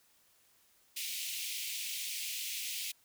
pink high-pass noise, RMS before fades -39 dBFS, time 0.96-2.92 s, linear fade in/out 10 ms, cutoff 2300 Hz, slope 48 dB/octave, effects white hiss -68 dBFS RMS until 3.04 s

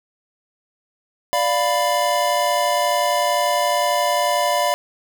square chord, B diminished, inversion first, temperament equal with one note detuned, 587.3 / 698.5 / 992.9 Hz, D5 / F5 / B5, 0 / 0 / +9 cents, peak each -22 dBFS, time 1.33-4.74 s, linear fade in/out 0 ms, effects none

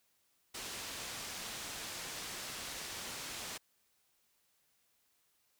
white low-pass noise, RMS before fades -44 dBFS, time 0.54-3.58 s, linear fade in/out 10 ms, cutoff 7200 Hz, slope 12 dB/octave, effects white hiss -75 dBFS RMS until 5.59 s

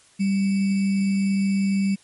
sine tone with sample-and-hold, 196 Hz, G3, in tune, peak -18 dBFS, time 0.19-1.96 s, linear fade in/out 20 ms, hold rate 2450 Hz, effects white hiss -55 dBFS RMS until 2.03 s + MP3 48 kbps

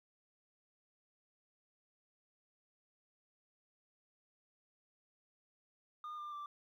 sine tone with pitch steps, 1217 / 1195.4 / 1174.2 Hz, D#6 / D6 / D6, -39 / +30 / -1 cents, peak -40 dBFS, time 6.04-6.46 s, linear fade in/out 2 ms, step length 140 ms, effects tanh soft clip ceiling -42 dBFS + 13-bit

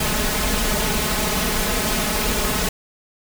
pink noise with comb filter, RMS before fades -21 dBFS, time 0-2.69 s, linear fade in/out 5 ms, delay 4.7 ms, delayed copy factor +0.9, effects none

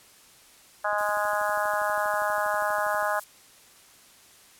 harmonic tone, 207.7 Hz, G#3, in tune, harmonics 3 / 4 / 5 / 6 / 7 / 8, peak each -29 / -30 / -31 / -32 / -32 / -33 dBFS, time 0.84-3.2 s, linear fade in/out 10 ms
click train, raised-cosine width 1 ms, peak -32 dBFS, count 27, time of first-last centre 0.93-3.027 s, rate 12.4 Hz
violet noise, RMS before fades -39 dBFS, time 0.98-3.24 s, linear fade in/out 2 ms
effects white hiss -54 dBFS RMS until 4.59 s + low-pass 12000 Hz 12 dB/octave

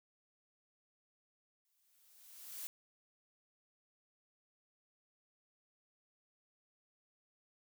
blue noise with exponential growth, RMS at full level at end -43 dBFS, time 1.65-2.67 s, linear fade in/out 0 ms, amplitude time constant 220 ms, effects none

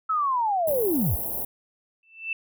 sine linear sweep, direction down, 1318.5 to 48.82 Hz, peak -21 dBFS, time 0.09-1.16 s, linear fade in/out 10 ms
white band-stop noise, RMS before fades -30 dBFS, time 0.67-1.45 s, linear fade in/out 5 ms, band 870 to 11000 Hz, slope 48 dB/octave
sine tone with exponential growth, 2659 Hz, E7, 14 cents sharp, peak -23 dBFS, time 2.03-2.33 s, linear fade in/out 2 ms, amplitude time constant 65 ms
effects none

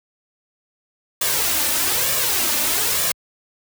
white noise with flanger, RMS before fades -20 dBFS, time 1.21-3.12 s, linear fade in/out 5 ms, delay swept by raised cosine 1.7 to 3.4 ms, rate 1.1 Hz, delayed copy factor +0.6, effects high-pass 60 Hz 12 dB/octave

